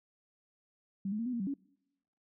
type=tone with pitch steps; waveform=sine; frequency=195 / 212 / 230.7 / 251.6 / 235.3 / 192.1 / 279 Hz; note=G3 / G#3 / A#3 / B3 / A#3 / G3 / C#4; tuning=-9 / +36 / -18 / +32 / +16 / -35 / +11 cents; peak=-32 dBFS; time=1.05-1.54 s; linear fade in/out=5 ms; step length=70 ms; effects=noise-tail reverb RT60 0.9 s tail -26 dB re dry